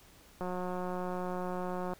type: click train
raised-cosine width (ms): 1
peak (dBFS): -24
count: 277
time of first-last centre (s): 0.41-1.935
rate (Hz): 181
effects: pink hiss -59 dBFS RMS until 1.99 s